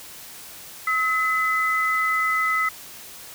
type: tone pair together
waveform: sine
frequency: 1287 / 2018 Hz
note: E6 / B6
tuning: -42 / +37 cents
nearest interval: minor sixth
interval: 779 cents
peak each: -22 dBFS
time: 0.87-2.69 s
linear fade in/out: 5 ms
effects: white hiss -41 dBFS RMS until 3.34 s